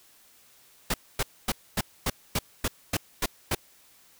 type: noise bursts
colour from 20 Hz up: pink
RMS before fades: -26 dBFS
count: 10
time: 0.9-3.55 s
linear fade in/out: 5 ms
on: 40 ms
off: 250 ms
effects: white hiss -58 dBFS RMS until 4.19 s